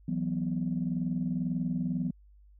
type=chord; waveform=sine; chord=E suspended second; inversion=none; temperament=equal; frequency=164.81 / 185 / 246.9 Hz; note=E3 / F#3 / B3; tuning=0 / 0 / 0 cents; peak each=-32 dBFS; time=0.08-2.11 s; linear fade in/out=5 ms; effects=tanh soft clip ceiling -20 dBFS + added 50 Hz sine -54 dBFS peak until 2.59 s